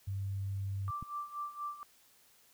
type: tone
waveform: sine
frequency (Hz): 98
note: G2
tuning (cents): 0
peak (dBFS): -34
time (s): 0.07-0.91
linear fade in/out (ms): 10
type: tone with tremolo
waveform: sine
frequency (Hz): 1174.7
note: D6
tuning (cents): 0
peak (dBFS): -35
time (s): 0.88-1.83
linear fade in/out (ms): 0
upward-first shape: sine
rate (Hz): 4.2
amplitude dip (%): 80
type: click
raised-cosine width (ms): 5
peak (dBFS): -31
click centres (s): 1.026
effects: white hiss -65 dBFS RMS until 2.53 s